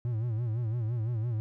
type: tone with vibrato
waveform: triangle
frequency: 114.9 Hz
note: A#2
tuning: 25 cents flat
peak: -26 dBFS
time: 0.05-1.4 s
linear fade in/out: 0 ms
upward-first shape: sine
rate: 5.9 Hz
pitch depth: 120 cents each way
effects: none